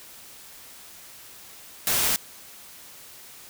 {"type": "noise", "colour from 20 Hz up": "white", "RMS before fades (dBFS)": -23, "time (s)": [1.87, 2.16], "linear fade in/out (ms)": 0, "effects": ["white hiss -46 dBFS RMS until 3.49 s"]}